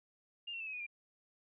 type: tone with pitch steps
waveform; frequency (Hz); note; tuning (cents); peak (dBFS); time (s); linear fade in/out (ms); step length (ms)
sine; 2811 / 2722 / 2635 / 2551 / 2470 / 2391; F7 / F7 / E7 / D#7 / D#7 / D7; +11 / -45 / -1 / +43 / -13 / +30; -40; 0.47-0.866; 10; 66
effects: none